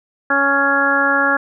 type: harmonic tone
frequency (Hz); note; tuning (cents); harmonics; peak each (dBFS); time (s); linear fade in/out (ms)
278.3; C#4; +7; 1 / 2 / 3 / 4 / 5 / 6; -23 / -22 / -23 / -22 / -17 / -17; 0.3-1.37; 5
effects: none